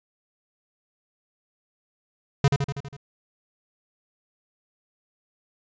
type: tone with echo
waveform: square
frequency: 140 Hz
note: C#3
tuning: 18 cents sharp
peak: -15 dBFS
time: 2.44-2.48 s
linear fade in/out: 2 ms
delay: 81 ms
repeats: 6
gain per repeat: -4 dB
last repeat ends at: 2.966 s
effects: resampled to 16000 Hz